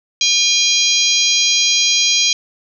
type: harmonic tone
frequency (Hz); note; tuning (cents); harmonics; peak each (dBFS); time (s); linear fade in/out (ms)
810; G#5; -43; 3 / 4 / 5 / 6 / 7 / 8; -20 / -17 / -19 / -19 / -20 / -19; 0.21-2.33; 2
effects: none